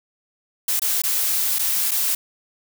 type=noise with dropouts; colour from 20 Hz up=blue; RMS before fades=-21 dBFS; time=0.68-2.15 s; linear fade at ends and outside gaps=5 ms; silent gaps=0.796-0.818 / 1.02-1.036 / 1.586-1.592 / 1.91-1.915 s; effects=none